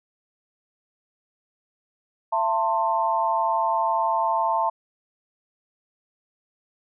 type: tone cluster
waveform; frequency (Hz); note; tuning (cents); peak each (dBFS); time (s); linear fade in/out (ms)
sine; 672 / 894 / 1054; E5 / A5 / C6; +33 / +27 / +12; -26 / -22 / -26; 2.32-4.7; 10
effects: none